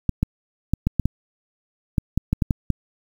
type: clicks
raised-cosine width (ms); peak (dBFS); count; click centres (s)
5; -6; 12; 0.093 / 0.23 / 0.736 / 0.87 / 0.997 / 1.056 / 1.982 / 2.176 / 2.33 / 2.422 / 2.508 / 2.703
effects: 7-bit